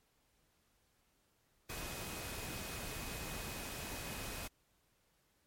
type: tone in noise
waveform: sine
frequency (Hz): 2516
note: D#7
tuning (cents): +19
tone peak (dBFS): -53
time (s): 1.69-4.48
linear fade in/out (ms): 10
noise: pink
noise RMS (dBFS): -44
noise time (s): 1.69-4.48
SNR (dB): -12
effects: pink hiss -75 dBFS RMS until 5.46 s + MP3 64 kbps